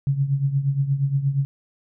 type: tone with tremolo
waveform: sine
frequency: 138.59 Hz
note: C#3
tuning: in tune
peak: -15 dBFS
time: 0.07-1.45 s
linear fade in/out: 0 ms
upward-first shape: triangle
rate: 8.5 Hz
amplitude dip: 80%
effects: none